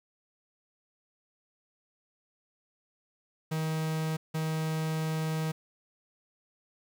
45% pulse tone bursts at uneven times, 158.2 Hz, D#3, 29 cents sharp, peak -29 dBFS, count 2, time 3.51-4.17 / 4.34-5.52 s, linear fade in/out 10 ms, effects 10-bit

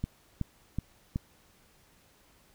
click train, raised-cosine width 5 ms, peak -18 dBFS, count 4, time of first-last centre 0.04-1.159 s, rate 2.68 Hz, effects pink hiss -63 dBFS RMS until 2.54 s

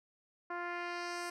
10% pulse tone with low-pass filter sweep, 349.2 Hz, F4, in tune, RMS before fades -40 dBFS, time 0.5-1.3 s, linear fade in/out 5 ms, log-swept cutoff 1300 to 9700 Hz, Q 1.3, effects none

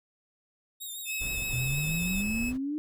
5% pulse tone with vibrato, 3694 Hz, A#7, 16 cents flat, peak -30 dBFS, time 0.8-2.23 s, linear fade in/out 20 ms, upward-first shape sine, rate 6.3 Hz, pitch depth 54 cents each way
45% pulse tone, 2587 Hz, E7, 33 cents flat, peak -32 dBFS, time 1.05-2.53 s, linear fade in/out 50 ms
brown noise, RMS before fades -38 dBFS, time 1.2-2.58 s, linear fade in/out 20 ms
sine exponential sweep, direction up, 120 to 308.1 Hz, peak -29 dBFS, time 1.53-2.78 s, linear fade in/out 0 ms
effects none

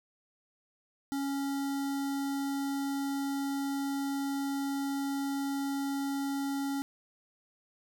square tone with notch filter, 277.2 Hz, C#4, in tune, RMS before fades -33 dBFS, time 1.12-6.82 s, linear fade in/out 0 ms, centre 2500 Hz, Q 1.7, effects none

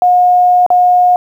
sine tone with dropouts, 720 Hz, F#5, 47 cents flat, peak -5 dBFS, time 0.02-1.16 s, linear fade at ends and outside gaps 1 ms, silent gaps 0.664-0.703 s, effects 7-bit

